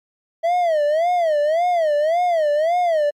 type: tone with vibrato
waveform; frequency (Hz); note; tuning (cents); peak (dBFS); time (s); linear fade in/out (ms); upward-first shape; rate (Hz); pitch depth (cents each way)
triangle; 648; E5; -30; -13; 0.43-3.11; 20; sine; 1.8; 180
effects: MP3 64 kbps